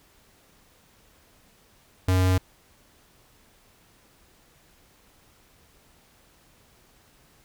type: tone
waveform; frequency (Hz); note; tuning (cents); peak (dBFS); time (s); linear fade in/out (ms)
square; 92.5; F#2; 0; -19; 2.08-2.38; 5
effects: pink hiss -59 dBFS RMS until 7.44 s